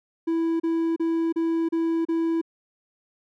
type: tone bursts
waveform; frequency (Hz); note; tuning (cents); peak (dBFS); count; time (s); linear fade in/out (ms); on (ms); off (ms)
triangle; 329.6; E4; 0; -19; 6; 0.27-2.415; 10; 330; 33
effects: none